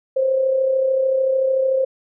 sine tone with amplitude modulation, 528 Hz, C5, 16 cents sharp, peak -13 dBFS, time 0.16-1.85 s, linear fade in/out 10 ms, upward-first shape sine, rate 33.5 Hz, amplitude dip 45%, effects none

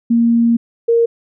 sine tone pair in turn, 233.1 / 464.7 Hz, A#3 / A#4, 0 / -5 cents, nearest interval octave, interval 1195 cents, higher second, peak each -9 dBFS, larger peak neither, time 0.1-0.57 / 0.88-1.06 s, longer first, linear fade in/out 10 ms, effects none

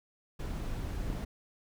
brown noise, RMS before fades -36 dBFS, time 0.39-1.25 s, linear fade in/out 10 ms
click, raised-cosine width 3 ms, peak -24 dBFS, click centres 1.101 s
effects none

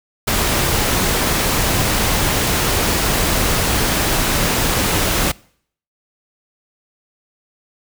pink noise, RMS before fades -17 dBFS, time 0.27-5.32 s, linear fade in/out 10 ms, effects noise-tail reverb RT60 0.6 s tail -24 dB re dry

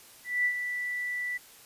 sine tone with ADSR envelope, 1970 Hz, B6, 5 cents flat, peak -22 dBFS, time 0.24-1.38 s, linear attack 210 ms, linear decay 76 ms, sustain -8 dB, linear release 15 ms, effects white hiss -53 dBFS RMS until 1.65 s + resampled to 32000 Hz

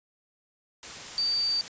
sine tone in noise, 4624 Hz, D8, 28 cents flat, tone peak -24 dBFS, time 1.18-1.61 s, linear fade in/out 0 ms, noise white, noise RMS -40 dBFS, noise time 0.83-1.68 s, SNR +13 dB, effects resampled to 16000 Hz

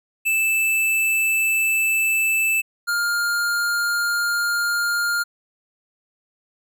square tone pair in turn, 2637 / 1407.4 Hz, E7 / F6, 0 / +13 cents, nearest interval major seventh, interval 1087 cents, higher first, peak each -18 / -20 dBFS, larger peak first, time 0.25-2.62 / 2.87-5.24 s, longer neither, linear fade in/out 20 ms, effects none

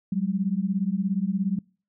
sine beating tone pair, 185 / 202 Hz, F#3 / G#3, 0 / -48 cents, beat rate 17 Hz, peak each -25 / -26 dBFS, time 0.12-1.59 s, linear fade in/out 5 ms, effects noise-tail reverb RT60 0.4 s tail -26 dB re dry

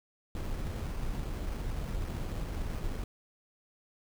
brown noise with sample-and-hold, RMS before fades -35 dBFS, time 0.35-3.04 s, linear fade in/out 2 ms, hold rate 3675 Hz, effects none

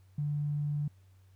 triangle tone with tanh clipping, 146.83 Hz, D3, in tune, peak -29 dBFS, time 0.18-0.88 s, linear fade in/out 5 ms, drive 3 dB, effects added 94 Hz sine -57 dBFS peak until 1.35 s + pink hiss -72 dBFS RMS until 1.35 s

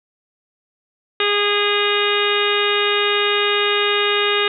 harmonic tone, 410.7 Hz, G#4, 19 cents flat, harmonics 1 / 2 / 3 / 4 / 5 / 6 / 7 / 8 / 9, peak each -20 / -31 / -23 / -25 / -25 / -25 / -23 / -30 / -24 dBFS, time 1.2-4.48 s, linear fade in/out 2 ms, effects none

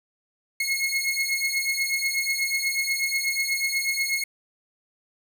sawtooth beating tone pair, 2164 / 2172.2 Hz, C#7 / C#7, -42 / -36 cents, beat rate 8.2 Hz, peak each -23 dBFS, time 0.6-4.24 s, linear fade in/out 5 ms, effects none

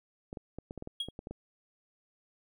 clicks, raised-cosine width 2 ms, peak -27 dBFS, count 11, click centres 0.329 / 0.372 / 0.586 / 0.709 / 0.777 / 0.824 / 0.874 / 1.086 / 1.191 / 1.271 / 1.31 s
triangle tone with exponential decay, 3291 Hz, G#7, 16 cents flat, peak -27 dBFS, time 1-1.11 s, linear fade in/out 5 ms, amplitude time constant 23 ms
effects none

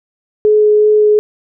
sine tone with vibrato, 423.4 Hz, G#4, 33 cents sharp, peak -6 dBFS, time 0.45-1.19 s, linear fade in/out 0 ms, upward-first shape sine, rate 2.7 Hz, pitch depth 8 cents each way, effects none

